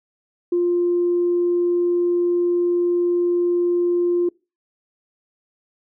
sine tone, 350.2 Hz, F4, 5 cents sharp, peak -15 dBFS, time 0.52-4.29 s, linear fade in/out 5 ms, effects noise-tail reverb RT60 0.3 s tail -26 dB re dry + tanh soft clip ceiling -11 dBFS

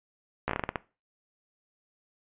slowing click train, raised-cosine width 0.5 ms, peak -13 dBFS, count 9, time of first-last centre 0.48-0.758 s, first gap 14 ms, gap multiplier 1.25, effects noise-tail reverb RT60 0.3 s tail -19 dB re dry + resampled to 8000 Hz

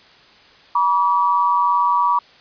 sine tone pair together, 965.3 / 1148 Hz, B5 / D6, -40 / -40 cents, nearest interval minor third, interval 300 cents, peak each -16 / -17 dBFS, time 0.75-2.19 s, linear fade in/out 5 ms, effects white hiss -48 dBFS RMS until 2.4 s + resampled to 11025 Hz

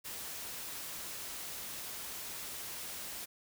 white noise, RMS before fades -43 dBFS, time 0.04-3.26 s, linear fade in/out 20 ms, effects none

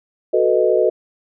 sine chord, B dominant seventh, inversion second, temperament equal, 370 / 440 / 493.9 / 622.3 Hz, F#4 / A4 / B4 / D#5, 0 / 0 / 0 / 0 cents, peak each -18 dBFS, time 0.33-0.9 s, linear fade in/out 10 ms, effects none

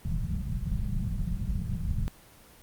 pink low-pass noise, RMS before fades -30 dBFS, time 0.05-2.08 s, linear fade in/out 0 ms, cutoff 210 Hz, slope 96 dB/octave, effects pink hiss -54 dBFS RMS until 2.62 s + Opus 24 kbps

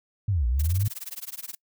sine linear two-way sweep, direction down then up, 108.8 to 56 to 108.8 Hz, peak -21 dBFS, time 0.28-0.88 s, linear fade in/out 5 ms, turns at 0.47 s
blue noise with tremolo, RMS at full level -34 dBFS, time 0.59-1.55 s, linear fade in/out 5 ms, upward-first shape sine, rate 19 Hz, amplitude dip 100%
effects noise-tail reverb RT60 0.1 s tail -26 dB re dry

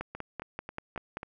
two click trains, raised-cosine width 0.5 ms, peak -24 / -20 dBFS, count 5 / 7, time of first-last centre 0.15-1.231 / 0.01-1.171 s, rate 3.7 / 5.17 Hz, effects none

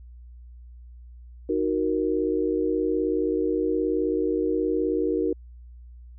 sine chord, D# minor, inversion none, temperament equal, 311.1 / 370 / 466.2 Hz, D#4 / F#4 / A#4, 0 / 0 / 0 cents, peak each -26 dBFS, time 1.49-5.33 s, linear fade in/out 5 ms, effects added 60 Hz sine -42 dBFS peak until 6.18 s

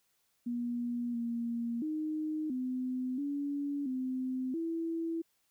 sine tone with pitch steps, 240.2 / 234.5 / 309.2 / 254.7 / 284.9 / 257.7 / 329.9 Hz, B3 / A#3 / D#4 / C4 / C#4 / C4 / E4, -48 / +11 / -11 / -46 / +48 / -26 / +1 cents, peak -32 dBFS, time 0.46-5.22 s, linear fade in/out 10 ms, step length 680 ms, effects white hiss -75 dBFS RMS until 5.5 s

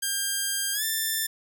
5% pulse tone with pitch glide, 1600 to 1775.3 Hz, G6 to A6, +35 to +15 cents, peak -15 dBFS, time 0.02-1.27 s, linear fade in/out 10 ms, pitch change +180 cents, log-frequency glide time 0.73-0.84 s, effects none

